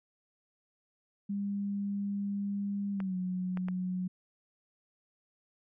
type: tone with pitch glide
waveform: sine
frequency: 200.9 to 183.17 Hz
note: G3 to F#3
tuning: +43 to -17 cents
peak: -31 dBFS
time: 1.29-4.08 s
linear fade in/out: 10 ms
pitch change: -160 cents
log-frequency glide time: 2.92-3.16 s
type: clicks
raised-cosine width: 0.5 ms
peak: -27 dBFS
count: 3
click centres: 3.003 / 3.573 / 3.685 s
effects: none